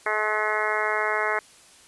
harmonic tone, 213.7 Hz, G#3, 50 cents sharp, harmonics 2 / 3 / 4 / 5 / 6 / 7 / 8 / 9 / 10, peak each -31 / -31 / -31 / -31 / -31 / -31 / -31 / -31 / -31 dBFS, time 0.06-1.39 s, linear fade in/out 2 ms, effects white hiss -52 dBFS RMS until 1.87 s + resampled to 24000 Hz

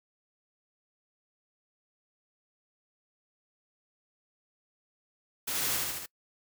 white noise with echo, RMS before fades -33 dBFS, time 5.47-5.77 s, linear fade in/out 10 ms, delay 73 ms, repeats 4, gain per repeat -2 dB, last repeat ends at 6.062 s, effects noise-tail reverb RT60 0.1 s tail -24 dB re dry

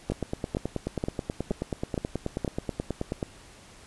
two click trains, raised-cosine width 2 ms, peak -15 / -14 dBFS, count 30 / 6, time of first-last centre 0.12-3.228 / 0.1-2.447 s, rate 9.33 / 2.13 Hz, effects pink hiss -51 dBFS RMS until 3.86 s + resampled to 24000 Hz

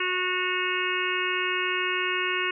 harmonic tone with a mistuned harmonic, 366 Hz, F#4, 19 cents flat, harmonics 1 / 3 / 4 / 5 / 6 / 7 / 8, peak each -32 / -32 / -32 / -32 / -32 / -32 / -32 dBFS, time 0-2.51 s, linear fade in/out 5 ms, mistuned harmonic 8, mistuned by -56 cents, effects none

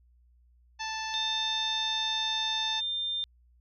harmonic tone, 880 Hz, A5, in tune, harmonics 1 / 2 / 3 / 4 / 5 / 6 / 7, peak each -36 / -39 / -41 / -42 / -43 / -44 / -44 dBFS, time 0.79-2.81 s, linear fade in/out 20 ms
sine tone, 3600 Hz, A7, 39 cents sharp, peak -29 dBFS, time 1.14-3.24 s, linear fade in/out 0 ms
effects added 60 Hz sine -59 dBFS peak until 3.6 s

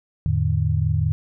sine tone cluster, 84.3 / 109 / 150 Hz, E2 / A2 / D3, +39 / -16 / +37 cents, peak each -22 dBFS, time 0.26-1.12 s, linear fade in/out 0 ms, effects none

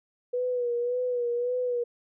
sine tone with vibrato, 488.4 Hz, B4, 19 cents flat, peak -25 dBFS, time 0.33-1.84 s, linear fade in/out 10 ms, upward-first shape sine, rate 1.8 Hz, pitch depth 45 cents each way, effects none

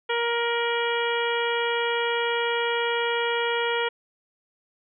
harmonic tone with a mistuned harmonic, 470 Hz, A#4, 14 cents sharp, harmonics 1 / 2 / 3 / 4 / 5 / 6 / 7, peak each -26 / -29 / -31 / -32 / -33 / -34 / -34 dBFS, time 0.09-3.89 s, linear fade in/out 10 ms, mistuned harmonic 6, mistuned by +45 cents, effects none

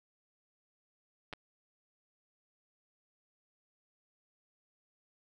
clicks, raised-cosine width 0.3 ms, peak -26 dBFS, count 2, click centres 1.328 / 1.335 s, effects none

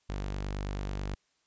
sawtooth tone, 49.2 Hz, G1, 7 cents sharp, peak -29 dBFS, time 0.09-1.15 s, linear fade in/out 10 ms, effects white hiss -73 dBFS RMS until 1.46 s + resampled to 16000 Hz

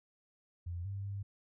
sine tone with pitch steps, 87 / 98.7 / 99.7 Hz, F2 / G2 / G2, -6 / +12 / +30 cents, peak -37 dBFS, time 0.66-1.23 s, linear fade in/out 10 ms, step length 190 ms, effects none

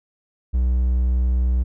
triangle tone, 62.1 Hz, B1, 10 cents sharp, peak -14 dBFS, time 0.53-1.64 s, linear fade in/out 20 ms, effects none

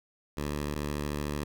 10% pulse tone pair in turn, 73.42 / 73.42 Hz, D2 / D2, 0 / 0 cents, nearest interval unison, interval 0 cents, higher neither, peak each -23 dBFS, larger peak neither, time 0.37-0.75 / 0.75-1.44 s, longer second, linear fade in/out 5 ms, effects none

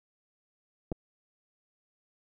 clicks, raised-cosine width 2 ms, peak -19 / -27 dBFS, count 2, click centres 0.918 / 0.924 s, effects none

